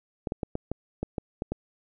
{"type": "clicks", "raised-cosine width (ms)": 2, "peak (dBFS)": -16, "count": 9, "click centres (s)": [0.272, 0.321, 0.432, 0.554, 0.716, 1.03, 1.182, 1.421, 1.52], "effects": []}